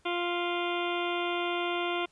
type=harmonic tone; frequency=349.2 Hz; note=F4; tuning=in tune; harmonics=1 / 2 / 3 / 4 / 6 / 7 / 8 / 9 / 10; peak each=-32 / -35 / -37 / -38 / -40 / -40 / -41 / -42 / -42 dBFS; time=0.05-2.06 s; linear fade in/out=10 ms; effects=pink hiss -66 dBFS RMS until 2.11 s + resampled to 22050 Hz